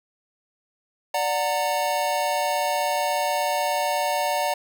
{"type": "chord", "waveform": "square", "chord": "D augmented", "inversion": "none", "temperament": "just", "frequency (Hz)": [587.3, 734.2, 917.7], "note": ["D5", "F#5", "A#5"], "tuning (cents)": [0, -14, -27], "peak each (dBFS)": -27, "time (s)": [1.14, 4.54], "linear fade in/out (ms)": 5, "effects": []}